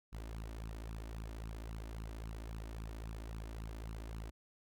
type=tone with flanger; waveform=sawtooth; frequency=55 Hz; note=A1; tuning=in tune; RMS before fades=-45 dBFS; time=0.12-4.31 s; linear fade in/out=20 ms; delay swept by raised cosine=0.72 to 3.42 ms; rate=3.7 Hz; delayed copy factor=+0.7; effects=none